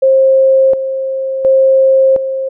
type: tone with tremolo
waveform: sine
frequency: 532 Hz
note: C5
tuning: 29 cents sharp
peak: -5 dBFS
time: 0.02-2.49 s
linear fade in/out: 10 ms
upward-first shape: square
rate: 0.7 Hz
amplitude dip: 65%
effects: none